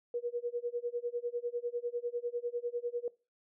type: tone with tremolo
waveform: sine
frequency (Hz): 479.9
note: B4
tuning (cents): -50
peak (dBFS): -30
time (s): 0.14-3.08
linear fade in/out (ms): 2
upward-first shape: sine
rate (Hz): 10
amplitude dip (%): 100
effects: noise-tail reverb RT60 0.3 s tail -22 dB re dry